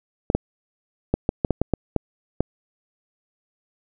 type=clicks; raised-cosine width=2 ms; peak=-5 dBFS; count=10; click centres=0.301 / 0.35 / 1.14 / 1.291 / 1.448 / 1.507 / 1.616 / 1.737 / 1.963 / 2.406 s; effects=none